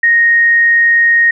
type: tone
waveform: sine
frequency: 1864.7 Hz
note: A#6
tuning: in tune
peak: -6 dBFS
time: 0.03-1.31 s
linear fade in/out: 5 ms
effects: none